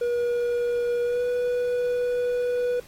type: tone with pitch glide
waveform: triangle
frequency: 480.7 to 490.2 Hz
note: B4 to B4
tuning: -47 to -13 cents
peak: -20 dBFS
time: 0.01-2.8 s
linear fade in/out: 5 ms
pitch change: +34 cents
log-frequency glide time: 1.04-1.22 s
effects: pink hiss -51 dBFS RMS until 2.87 s + AAC 48 kbps